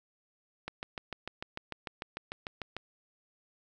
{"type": "click train", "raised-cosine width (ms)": 0.3, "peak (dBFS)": -21, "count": 15, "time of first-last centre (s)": [0.68, 2.766], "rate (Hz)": 6.71, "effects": []}